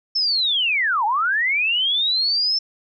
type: linear two-way sweep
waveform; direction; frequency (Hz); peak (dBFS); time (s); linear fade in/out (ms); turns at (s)
sine; down then up; 5350 to 805 to 5350; -17; 0.15-2.59; 10; 1.05
effects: none